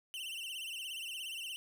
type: tone with vibrato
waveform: 45% pulse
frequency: 2884 Hz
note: F#7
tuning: 45 cents flat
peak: -40 dBFS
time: 0.14-1.56 s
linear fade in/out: 0 ms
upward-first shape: sine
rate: 17 Hz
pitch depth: 130 cents each way
effects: 12-bit